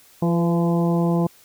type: harmonic tone with a mistuned harmonic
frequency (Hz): 170.6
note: F3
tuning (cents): -40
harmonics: 1 / 2 / 3 / 4 / 5 / 6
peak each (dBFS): -18 / -24 / -28 / -30 / -32 / -34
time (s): 0.22-1.27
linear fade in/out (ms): 5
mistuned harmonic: 3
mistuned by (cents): -26
effects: white hiss -52 dBFS RMS until 1.44 s